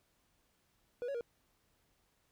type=tone with pitch steps; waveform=triangle; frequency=486.5 / 557 / 473 Hz; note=B4 / C#5 / A#4; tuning=-26 / +8 / +25 cents; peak=-34 dBFS; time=1.02-1.209 s; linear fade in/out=0 ms; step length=63 ms; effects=pink hiss -75 dBFS RMS until 2.31 s